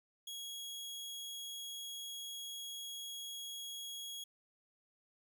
sawtooth tone, 3316 Hz, G#7, 3 cents flat, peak -40 dBFS, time 0.27-4.24 s, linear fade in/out 5 ms, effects none

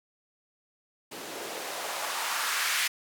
blue noise with band-pass filter sweep, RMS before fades -32 dBFS, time 1.11-2.88 s, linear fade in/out 10 ms, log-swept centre 300 to 1900 Hz, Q 1.5, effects none

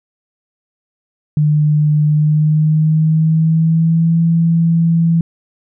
sine tone with pitch glide, 150.6 to 166.14 Hz, D3 to E3, +44 to +14 cents, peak -9 dBFS, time 1.37-5.21 s, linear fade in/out 2 ms, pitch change +170 cents, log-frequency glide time 2.07-4.2 s, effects none

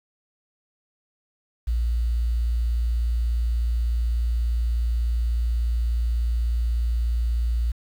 sine tone with quantisation, 58.27 Hz, A#1, in tune, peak -20 dBFS, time 1.67-7.72 s, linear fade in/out 10 ms, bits 8, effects none

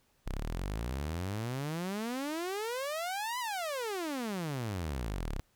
sawtooth exponential two-way sweep, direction up then down, 30.87 to 1022 to 30.87 Hz, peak -30 dBFS, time 0.26-5.4 s, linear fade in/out 0 ms, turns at 3.39 s, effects pink hiss -71 dBFS RMS until 5.55 s

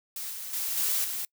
blue noise with level steps, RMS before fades -36 / -38 / -31 / -27 / -33 dBFS, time 0.16-1.25 s, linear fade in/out 2 ms, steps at 0.31 / 0.53 / 0.77 / 1.04 s, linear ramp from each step 5 ms, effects noise-tail reverb RT60 0.1 s tail -26 dB re dry

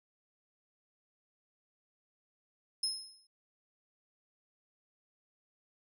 35% pulse tone with exponential decay, 5170 Hz, E8, 34 cents flat, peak -26 dBFS, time 2.83-3.27 s, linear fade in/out 5 ms, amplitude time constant 95 ms, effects none

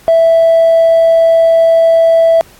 sine tone with hard clipping, 659.3 Hz, E5, in tune, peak -5 dBFS, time 0.08-2.41 s, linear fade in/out 0 ms, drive 1 dB, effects pink hiss -42 dBFS RMS until 2.59 s + AAC 64 kbps

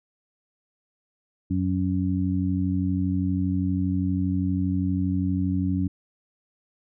harmonic tone, 92.5 Hz, F#2, in tune, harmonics 1 / 2 / 3, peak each -26 / -26 / -26 dBFS, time 1.5-5.88 s, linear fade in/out 10 ms, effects none

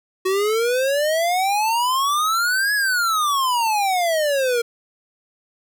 square exponential two-way sweep, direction up then down, 370 to 1702 to 462.3 Hz, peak -18 dBFS, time 0.25-4.62 s, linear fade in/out 10 ms, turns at 2.74 s, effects none

